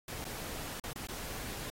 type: noise with dropouts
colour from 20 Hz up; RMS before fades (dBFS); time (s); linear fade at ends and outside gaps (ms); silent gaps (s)
pink; -42; 0.08-1.7; 2; 0.244-0.251 / 0.799-0.838 / 0.931-0.958 / 1.071-1.086
effects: AAC 48 kbps